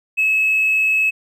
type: tone with hard clipping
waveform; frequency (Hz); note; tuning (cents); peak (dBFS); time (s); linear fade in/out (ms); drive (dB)
sine; 2584; E7; -35; -14; 0.17-1.11; 20; 1
effects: none